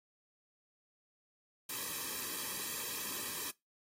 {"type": "noise with comb filter", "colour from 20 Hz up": "white", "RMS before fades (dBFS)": -40, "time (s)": [1.69, 3.51], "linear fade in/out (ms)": 5, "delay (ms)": 1.4, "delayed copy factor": -0.85, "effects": ["noise-tail reverb RT60 0.2 s tail -23 dB re dry", "AAC 48 kbps"]}